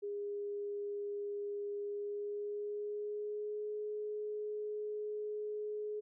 sine tone with pitch glide, 408.3 to 421.7 Hz, G#4 to G#4, -29 to +26 cents, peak -37 dBFS, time 0.02-6.01 s, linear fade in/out 20 ms, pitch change +55 cents, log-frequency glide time 1.78-3.73 s, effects none

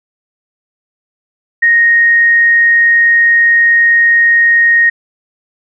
sine tone, 1864.7 Hz, A#6, in tune, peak -5 dBFS, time 1.62-4.9 s, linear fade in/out 10 ms, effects none

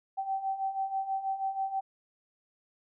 sine beating tone pair, 770 / 776.2 Hz, G5 / G5, -31 / -17 cents, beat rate 6.2 Hz, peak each -36 / -31 dBFS, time 0.17-1.81 s, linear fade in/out 20 ms, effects none

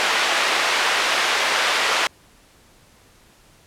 white band-pass noise, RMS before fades -20 dBFS, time 0-2.07 s, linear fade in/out 0 ms, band 550 to 2900 Hz, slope 12 dB/octave, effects pink hiss -53 dBFS RMS until 3.66 s + low-pass 12000 Hz 12 dB/octave

